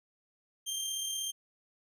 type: tone with amplitude modulation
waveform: 20% pulse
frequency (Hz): 3172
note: G7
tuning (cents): +20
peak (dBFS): -27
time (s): 0.66-1.32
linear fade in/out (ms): 20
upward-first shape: sine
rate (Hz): 36.4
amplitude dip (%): 30
effects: none